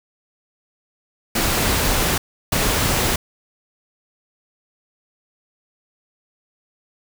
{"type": "noise bursts at uneven times", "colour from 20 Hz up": "pink", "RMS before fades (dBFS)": -19, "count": 2, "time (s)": [[1.35, 2.18], [2.52, 3.16]], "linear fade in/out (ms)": 5, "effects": []}